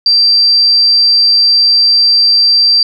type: tone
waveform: sine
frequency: 4699 Hz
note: D8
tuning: in tune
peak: -5 dBFS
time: 0.06-2.83 s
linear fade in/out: 2 ms
effects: 7-bit